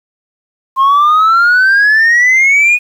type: exponential sweep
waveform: sine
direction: up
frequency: 1056 to 2489 Hz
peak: -3 dBFS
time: 0.76-2.79 s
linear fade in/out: 50 ms
effects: tanh soft clip ceiling -4 dBFS + 7-bit